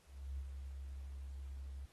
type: tone with ADSR envelope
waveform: sine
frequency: 68 Hz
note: C#2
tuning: 33 cents flat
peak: -39 dBFS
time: 0.05-1.86 s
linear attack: 330 ms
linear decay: 57 ms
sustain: -5 dB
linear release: 11 ms
effects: pink hiss -69 dBFS RMS until 1.92 s + AAC 32 kbps